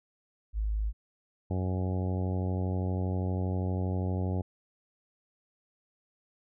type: tone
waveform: sine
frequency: 52.9 Hz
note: G#1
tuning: 33 cents sharp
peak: -27 dBFS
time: 0.53-0.93 s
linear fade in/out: 50 ms
type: harmonic tone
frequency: 92.5 Hz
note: F#2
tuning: in tune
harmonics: 1 / 2 / 3 / 4 / 5 / 6 / 7 / 8 / 9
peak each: -29 / -35 / -39 / -41 / -43 / -45 / -46 / -47 / -48 dBFS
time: 1.5-4.42 s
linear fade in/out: 10 ms
effects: none